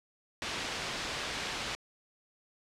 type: low-pass noise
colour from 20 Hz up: white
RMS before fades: -37 dBFS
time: 0.42-1.75 s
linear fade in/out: 0 ms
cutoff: 4000 Hz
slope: 12 dB/octave
effects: low-pass 9000 Hz 12 dB/octave